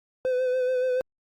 triangle tone with vibrato, 508 Hz, B4, 49 cents sharp, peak -20 dBFS, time 0.25-1.01 s, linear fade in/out 0 ms, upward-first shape sine, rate 7 Hz, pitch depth 31 cents each way, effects Opus 48 kbps

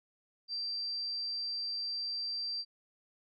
sine tone, 4699 Hz, D8, in tune, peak -34 dBFS, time 0.48-2.65 s, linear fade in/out 50 ms, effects none

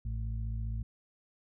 harmonic tone, 55 Hz, A1, in tune, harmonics 1 / 2 / 4, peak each -34 / -37 / -49 dBFS, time 0.05-0.83 s, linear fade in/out 5 ms, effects none

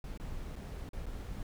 brown noise with dropouts, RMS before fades -41 dBFS, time 0.04-1.43 s, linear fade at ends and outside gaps 2 ms, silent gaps 0.176-0.198 / 0.557-0.561 / 0.891-0.932 / 1.059-1.064 s, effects none

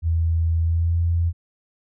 sine tone with pitch glide, 82.41 to 84.73 Hz, E2 to E2, 0 to +48 cents, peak -17 dBFS, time 0.02-1.33 s, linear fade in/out 50 ms, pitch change +48 cents, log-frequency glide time 0.62-0.98 s, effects none

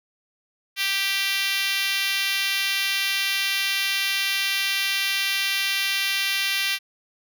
5% pulse tone with high-pass filter, 392 Hz, G4, in tune, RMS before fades -24 dBFS, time 0.76-6.79 s, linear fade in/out 50 ms, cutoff 2200 Hz, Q 1.5, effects none

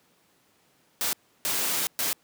white noise bursts at uneven times, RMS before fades -27 dBFS, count 3, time 1.01-1.13 / 1.45-1.87 / 1.99-2.13 s, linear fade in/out 0 ms, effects pink hiss -64 dBFS RMS until 2.23 s + high-pass 150 Hz 12 dB/octave

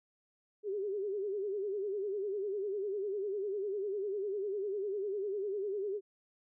sine tone with vibrato, 401.4 Hz, G4, 41 cents sharp, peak -33 dBFS, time 0.63-6.01 s, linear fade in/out 50 ms, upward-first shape sine, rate 10 Hz, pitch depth 100 cents each way, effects none

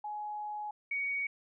sine tone pair in turn, 840 / 2243 Hz, G#5 / C#7, +19 / +20 cents, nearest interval octave + perfect fourth, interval 1701 cents, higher second, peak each -36 / -31 dBFS, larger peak second, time 0.04-0.71 / 0.91-1.27 s, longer first, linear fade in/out 5 ms, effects none

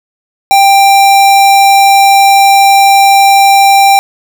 square tone, 789 Hz, G5, 11 cents sharp, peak -3 dBFS, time 0.51-3.99 s, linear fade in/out 0 ms, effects none

